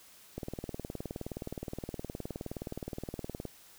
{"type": "click train", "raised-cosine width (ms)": 2, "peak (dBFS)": -24, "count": 60, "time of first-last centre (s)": [0.38, 3.453], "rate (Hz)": 19.2, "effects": ["white hiss -57 dBFS RMS until 3.78 s"]}